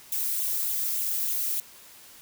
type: noise with flanger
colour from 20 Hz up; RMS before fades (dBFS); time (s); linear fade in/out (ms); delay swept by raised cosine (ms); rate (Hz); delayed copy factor
violet; -28; 0.12-1.6; 2; 0.28 to 2.48; 3.4; +0.6
effects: white hiss -50 dBFS RMS until 2.21 s